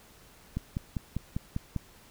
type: click train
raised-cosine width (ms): 5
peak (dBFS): -18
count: 7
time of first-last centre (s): 0.57-1.763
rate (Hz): 5.03
effects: pink hiss -56 dBFS RMS until 2.1 s